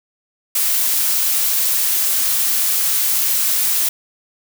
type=noise; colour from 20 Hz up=blue; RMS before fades=-17 dBFS; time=0.55-3.89 s; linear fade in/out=5 ms; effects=none